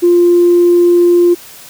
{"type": "tone", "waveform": "sine", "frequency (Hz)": 349.2, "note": "F4", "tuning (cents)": 0, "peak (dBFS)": -4, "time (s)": [0.02, 1.35], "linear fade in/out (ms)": 20, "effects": ["tanh soft clip ceiling 0 dBFS", "white hiss -35 dBFS RMS until 1.69 s"]}